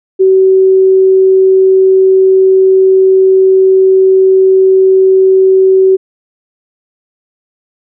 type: tone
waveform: sine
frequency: 379.8 Hz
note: F#4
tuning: 45 cents sharp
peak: -3 dBFS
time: 0.19-5.97 s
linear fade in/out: 20 ms
effects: none